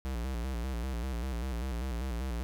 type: tone with vibrato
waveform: square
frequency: 61.74 Hz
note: B1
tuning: in tune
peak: -33 dBFS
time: 0.05-2.43 s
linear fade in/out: 0 ms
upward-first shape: square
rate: 5.1 Hz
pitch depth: 110 cents each way
effects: none